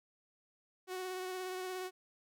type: tone with vibrato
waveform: sawtooth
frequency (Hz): 370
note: F#4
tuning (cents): 0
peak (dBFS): -35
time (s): 0.87-1.91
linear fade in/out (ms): 50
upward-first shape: triangle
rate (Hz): 17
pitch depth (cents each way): 24
effects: none